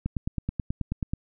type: click train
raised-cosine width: 5 ms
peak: -15 dBFS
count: 11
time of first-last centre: 0.06-1.135 s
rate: 9.3 Hz
effects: none